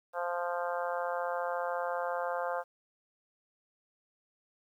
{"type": "harmonic tone", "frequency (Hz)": 174.61, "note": "F3", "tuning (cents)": 0, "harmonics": [3, 4, 5, 6, 7, 8, 9], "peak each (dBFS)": [-35, -37, -39, -41, -42, -43, -44], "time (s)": [0.13, 2.64], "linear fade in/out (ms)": 50, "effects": ["11-bit"]}